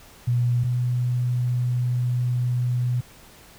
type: tone pair in turn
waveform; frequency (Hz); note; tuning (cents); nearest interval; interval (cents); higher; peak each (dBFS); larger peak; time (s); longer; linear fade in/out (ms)
sine; 121.4 / 123.38; B2 / B2; -29 / -1; unison; 28; second; -18 / -20; first; 0.27-0.64 / 0.64-3.01; second; 10
effects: pink hiss -49 dBFS RMS until 3.58 s